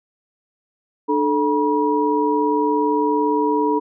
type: tone cluster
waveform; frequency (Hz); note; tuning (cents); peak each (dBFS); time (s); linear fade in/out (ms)
sine; 298.3 / 435.8 / 962; D4 / A4 / B5; +27 / -17 / -46; -20; 1.08-3.8; 20
effects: none